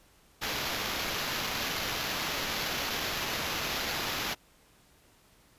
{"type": "noise with sample-and-hold", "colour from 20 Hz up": "violet", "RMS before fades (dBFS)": -33, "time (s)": [0.41, 4.35], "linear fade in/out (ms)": 20, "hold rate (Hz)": 8820, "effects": ["pink hiss -62 dBFS RMS until 5.58 s", "resampled to 32000 Hz"]}